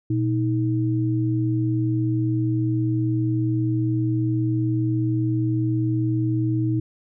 sine tone pair together, 119.66 / 316.6 Hz, A#2 / D#4, +46 / +30 cents, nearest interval octave + perfect fourth, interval 1684 cents, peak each -21 / -23 dBFS, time 0.1-6.8 s, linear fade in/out 5 ms, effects none

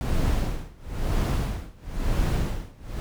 brown noise with tremolo, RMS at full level -22 dBFS, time 0.01-3 s, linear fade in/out 0 ms, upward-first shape sine, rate 1 Hz, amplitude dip 95%, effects none

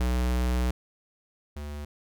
square tone pair in turn, 61.74 / 73.42 Hz, B1 / D2, 0 / 0 cents, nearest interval minor third, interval 300 cents, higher second, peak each -24 / -35 dBFS, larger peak first, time 0-0.71 / 1.56-1.85 s, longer first, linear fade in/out 5 ms, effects none

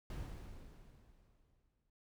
brown noise with exponential decay, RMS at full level -42 dBFS, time 0.1-1.9 s, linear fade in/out 2 ms, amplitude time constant 390 ms, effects none

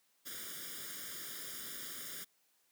white noise with comb filter, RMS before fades -45 dBFS, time 0.25-2.25 s, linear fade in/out 20 ms, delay 0.58 ms, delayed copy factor +1, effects white hiss -74 dBFS RMS until 2.71 s + high-pass 150 Hz 12 dB/octave

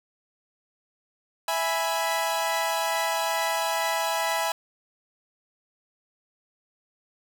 sawtooth chord, E major, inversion none, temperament equal, 659.3 / 830.6 / 987.8 Hz, E5 / G#5 / B5, 0 / 0 / 0 cents, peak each -25 dBFS, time 1.48-4.52 s, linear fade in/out 2 ms, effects none

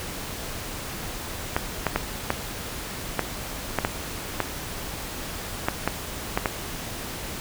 clicks, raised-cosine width 0.5 ms, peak -6 dBFS, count 12, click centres 1.565 / 1.867 / 1.96 / 2.304 / 3.193 / 3.787 / 3.849 / 4.403 / 5.685 / 5.876 / 6.375 / 6.458 s, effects pink hiss -34 dBFS RMS until 7.4 s

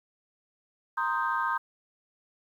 sine chord, C minor seventh, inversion third, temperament equal, 932.3 / 1046.5 / 1244.5 / 1568 Hz, Bb5 / C6 / Eb6 / G6, 0 / 0 / 0 / 0 cents, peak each -31 dBFS, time 0.97-1.58 s, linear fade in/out 10 ms, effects tanh soft clip ceiling -16 dBFS + 10-bit

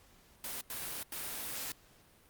white noise bursts at uneven times, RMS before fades -40 dBFS, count 3, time 0.44-0.61 / 0.7-1.03 / 1.12-1.72 s, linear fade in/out 2 ms, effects pink hiss -63 dBFS RMS until 2.29 s + Opus 48 kbps

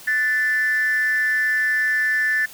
sine tone with frequency modulation, 1760 Hz, A6, in tune, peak -16 dBFS, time 0.07-2.46 s, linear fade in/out 10 ms, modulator 272 Hz, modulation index 0.42, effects tanh soft clip ceiling -13 dBFS + white hiss -42 dBFS RMS until 2.53 s

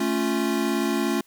square chord, A augmented, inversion none, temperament equal, 220 / 277.2 / 349.2 Hz, A3 / C#4 / E#4, 0 / 0 / 0 cents, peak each -27 dBFS, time 0-1.21 s, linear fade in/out 5 ms, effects white hiss -61 dBFS RMS until 1.26 s

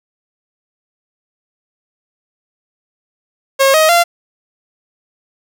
sawtooth tone with pitch steps, 542 / 629 / 689 Hz, C#5 / D#5 / F5, -39 / +19 / -24 cents, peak -4 dBFS, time 3.59-4.04 s, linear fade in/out 20 ms, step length 150 ms, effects none

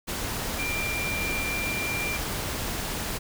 sine tone in noise, 2375 Hz, D7, 19 cents sharp, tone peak -29 dBFS, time 0.58-2.18 s, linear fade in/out 20 ms, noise pink, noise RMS -31 dBFS, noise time 0.07-3.19 s, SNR -1 dB, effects none

